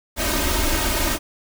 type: noise with comb filter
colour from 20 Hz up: pink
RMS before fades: -21 dBFS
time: 0.16-1.19 s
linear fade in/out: 50 ms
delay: 3.2 ms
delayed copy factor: +0.95
effects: none